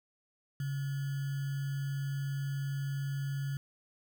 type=tone with sample-and-hold; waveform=sine; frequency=138.59 Hz; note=C#3; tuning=in tune; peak=-32 dBFS; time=0.6-3.57 s; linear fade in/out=2 ms; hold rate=1575 Hz; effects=none